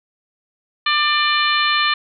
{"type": "harmonic tone", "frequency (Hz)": 595, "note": "D5", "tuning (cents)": 22, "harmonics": [2, 3, 4, 5, 6, 7], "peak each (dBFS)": [-19, -21, -22, -23, -24, -24], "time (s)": [0.86, 1.94], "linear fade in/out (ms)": 5, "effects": []}